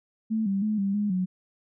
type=tone with pitch steps; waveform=sine; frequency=220.4 / 195.9 / 213.9 / 197.1 / 207.1 / 184.1 Hz; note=A3 / G3 / A3 / G3 / G#3 / F#3; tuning=+3 / -1 / -49 / +10 / -5 / -8 cents; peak=-23 dBFS; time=0.3-1.26 s; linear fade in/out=20 ms; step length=160 ms; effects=none

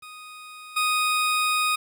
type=tone with level steps; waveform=20% pulse; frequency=1244.5 Hz; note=D#6; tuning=in tune; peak=-35 / -16 dBFS; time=0.02-1.76 s; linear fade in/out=10 ms; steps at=0.76 s; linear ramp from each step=10 ms; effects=9-bit

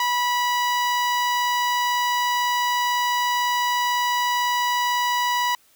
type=tone with notch filter; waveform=sawtooth; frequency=978 Hz; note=B5; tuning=17 cents flat; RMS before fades=-22 dBFS; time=0-5.55 s; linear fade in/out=2 ms; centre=9600 Hz; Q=1.2; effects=white hiss -58 dBFS RMS until 5.75 s

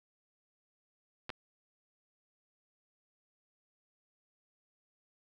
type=clicks; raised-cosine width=0.3 ms; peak=-23 dBFS; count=2; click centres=1.294 / 1.302 s; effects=none

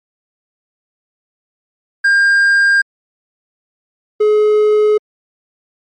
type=tone pair in turn; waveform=triangle; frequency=1604 / 423.9 Hz; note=G6 / G#4; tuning=+39 / +35 cents; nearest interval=octave + major seventh; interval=2304 cents; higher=first; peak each=-6 dBFS; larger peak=neither; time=2.04-2.82 / 4.2-4.98 s; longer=neither; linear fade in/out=10 ms; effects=MP3 48 kbps

